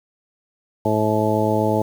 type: harmonic tone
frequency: 107.8 Hz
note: A2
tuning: 35 cents flat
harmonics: 1 / 2 / 3 / 4 / 5 / 6 / 8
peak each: -24 / -24 / -24 / -24 / -24 / -24 / -24 dBFS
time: 0.85-1.82 s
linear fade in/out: 5 ms
effects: 7-bit